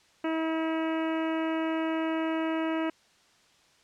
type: harmonic tone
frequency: 321.7 Hz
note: E4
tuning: 42 cents flat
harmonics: 1 / 2 / 3 / 4 / 5 / 6 / 7 / 8 / 9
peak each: -28 / -34 / -38 / -40 / -42 / -44 / -45 / -46 / -47 dBFS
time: 0.24-2.9 s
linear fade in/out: 5 ms
effects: white hiss -62 dBFS RMS until 3.83 s + low-pass 6000 Hz 12 dB/octave